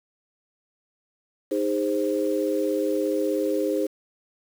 sine chord, Ab major, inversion second, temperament equal with one note detuned, 311.1 / 407.9 / 523.3 Hz, Eb4 / Ab4 / C5, 0 / -31 / 0 cents, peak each -26 dBFS, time 1.51-3.87 s, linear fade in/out 10 ms, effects 7-bit

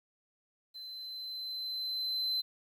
triangle tone with level ramp, 4063 Hz, B7, 48 cents sharp, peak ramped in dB -42 to -28 dBFS, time 0.74-2.42 s, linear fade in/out 20 ms, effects 11-bit

